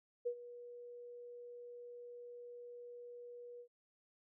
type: tone with ADSR envelope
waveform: sine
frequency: 482.9 Hz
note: B4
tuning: 39 cents flat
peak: -33 dBFS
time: 0.25-3.68 s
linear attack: 18 ms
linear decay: 75 ms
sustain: -16 dB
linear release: 79 ms
effects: none